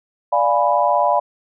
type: chord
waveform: sine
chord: D diminished seventh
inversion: none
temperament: equal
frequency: 587.3 / 698.5 / 830.6 / 987.8 Hz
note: D5 / F5 / Ab5 / Cb6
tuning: 0 / 0 / 0 / 0 cents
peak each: -19 / -19 / -20 / -18 dBFS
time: 0.32-1.2 s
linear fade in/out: 10 ms
effects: none